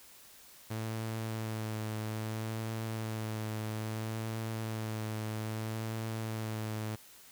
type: tone with vibrato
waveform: sawtooth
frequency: 110 Hz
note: A2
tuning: in tune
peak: -31 dBFS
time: 0.7-6.96 s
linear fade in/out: 10 ms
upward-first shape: sine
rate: 0.61 Hz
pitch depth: 24 cents each way
effects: white hiss -56 dBFS RMS until 7.31 s